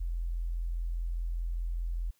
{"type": "tone", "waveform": "sine", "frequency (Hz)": 42.45, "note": "F1", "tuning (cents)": -48, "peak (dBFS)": -30, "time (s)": [0, 2.11], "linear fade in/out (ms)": 10, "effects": ["white hiss -71 dBFS RMS until 2.19 s"]}